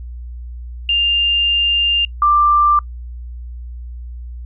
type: tone pair in turn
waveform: sine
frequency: 2800 / 1182.4 Hz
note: F7 / D6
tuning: +4 / +11 cents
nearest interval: octave + minor third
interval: 1493 cents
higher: first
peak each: -12 / -9 dBFS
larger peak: second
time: 0.89-2.05 / 2.22-2.79 s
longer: first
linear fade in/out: 2 ms
effects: noise-tail reverb RT60 0.1 s tail -26 dB re dry + added 60 Hz sine -27 dBFS peak until 4.45 s